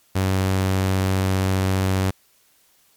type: tone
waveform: sawtooth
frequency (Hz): 94.9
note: F#2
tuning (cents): +44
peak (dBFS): -14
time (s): 0.15-2.11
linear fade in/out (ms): 10
effects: white hiss -59 dBFS RMS until 2.96 s + MP3 96 kbps